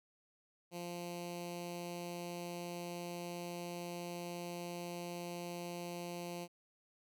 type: tone with notch filter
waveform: 10% pulse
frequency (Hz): 174.1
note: F3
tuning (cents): -5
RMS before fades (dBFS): -44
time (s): 0.71-6.48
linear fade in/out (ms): 50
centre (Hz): 1300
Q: 1.1
effects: none